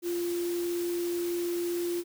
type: tone in noise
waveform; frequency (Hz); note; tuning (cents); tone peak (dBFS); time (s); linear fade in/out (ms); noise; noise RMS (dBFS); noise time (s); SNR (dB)
sine; 347.4; F4; -9; -28; 0.02-2.04; 50; white; -42; 0.02-2.04; +11
effects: none